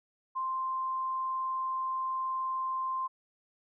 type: tone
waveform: sine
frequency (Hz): 1046.5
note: C6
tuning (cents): 0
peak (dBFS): -30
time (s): 0.35-3.08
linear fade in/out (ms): 20
effects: none